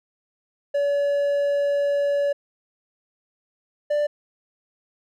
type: tone pair in turn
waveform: triangle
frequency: 570 / 589.1 Hz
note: C#5 / D5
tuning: +48 / +5 cents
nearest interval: minor second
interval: 57 cents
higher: second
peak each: -17 / -17 dBFS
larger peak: neither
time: 0.74-2.33 / 3.9-4.07 s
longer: first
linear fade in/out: 10 ms
effects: none